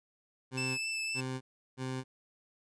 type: tone bursts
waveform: 20% pulse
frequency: 130 Hz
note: C3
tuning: 11 cents flat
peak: -30 dBFS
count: 3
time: 0.51-2.04 s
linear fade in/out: 50 ms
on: 270 ms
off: 360 ms
type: tone with vibrato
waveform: sawtooth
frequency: 2637 Hz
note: E7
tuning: in tune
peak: -30 dBFS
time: 0.57-1.21 s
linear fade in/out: 10 ms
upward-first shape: triangle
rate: 3.9 Hz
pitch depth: 12 cents each way
effects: resampled to 22050 Hz